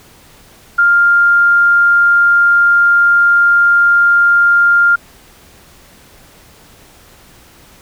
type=tone; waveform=sine; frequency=1400 Hz; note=F6; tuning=4 cents sharp; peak=-6 dBFS; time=0.78-4.96 s; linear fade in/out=10 ms; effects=pink hiss -43 dBFS RMS until 7.81 s